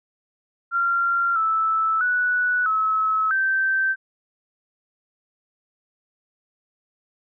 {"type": "tone with pitch steps", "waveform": "sine", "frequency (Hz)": [1381, 1314, 1477, 1293, 1555], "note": ["F6", "E6", "F#6", "E6", "G6"], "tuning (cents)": [-20, -6, -3, -34, -14], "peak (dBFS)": -18, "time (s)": [0.71, 3.96], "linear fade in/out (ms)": 50, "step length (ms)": 650, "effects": []}